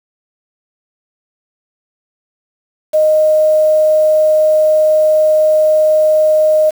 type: tone with quantisation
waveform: sine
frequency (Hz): 619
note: D#5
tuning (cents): -9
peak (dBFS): -7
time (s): 2.93-6.71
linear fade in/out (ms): 20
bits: 5
effects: none